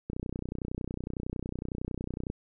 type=click train; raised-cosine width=3 ms; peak=-21 dBFS; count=69; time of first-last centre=0.1-2.301 s; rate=30.9 Hz; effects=none